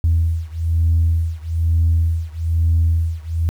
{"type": "beating tone pair", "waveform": "sine", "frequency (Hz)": [82, 83.1], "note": ["E2", "E2"], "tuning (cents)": [-9, 15], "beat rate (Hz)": 1.1, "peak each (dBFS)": [-16, -17], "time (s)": [0.04, 3.49], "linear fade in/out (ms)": 0, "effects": ["tanh soft clip ceiling -8 dBFS", "8-bit"]}